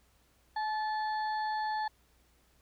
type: harmonic tone with a mistuned harmonic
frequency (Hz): 872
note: A5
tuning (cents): -16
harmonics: 1 / 2 / 4 / 5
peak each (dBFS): -31 / -40 / -54 / -47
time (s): 0.56-1.88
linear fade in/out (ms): 5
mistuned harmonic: 1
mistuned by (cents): -25
effects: added 60 Hz sine -69 dBFS peak until 2.61 s + pink hiss -69 dBFS RMS until 2.61 s